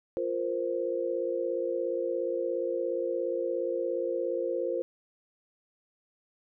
sine chord, F suspended fourth, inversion none, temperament equal, 349.2 / 466.2 / 523.3 Hz, F4 / Bb4 / C5, 0 / 0 / 0 cents, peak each -33 / -33 / -31 dBFS, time 0.17-4.82 s, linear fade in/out 0 ms, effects none

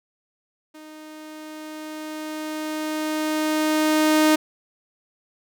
sawtooth tone with level ramp, 309.2 Hz, D#4, 11 cents flat, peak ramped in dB -37 to -10 dBFS, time 0.74-4.36 s, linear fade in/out 10 ms, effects none

